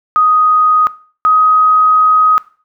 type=tone pair in turn; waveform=sine; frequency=1248 / 1258.1 Hz; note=D#6 / D#6; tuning=+5 / +19 cents; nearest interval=unison; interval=14 cents; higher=second; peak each=-6 dBFS; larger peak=neither; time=0.16-0.87 / 1.25-2.38 s; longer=second; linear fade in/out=0 ms; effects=noise-tail reverb RT60 0.4 s tail -19 dB re dry